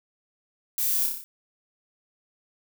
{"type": "noise with echo", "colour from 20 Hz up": "violet", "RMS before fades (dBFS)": -27, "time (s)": [0.78, 1.06], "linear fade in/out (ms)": 0, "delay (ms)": 30, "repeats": 6, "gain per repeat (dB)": -3, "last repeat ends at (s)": 1.24, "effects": []}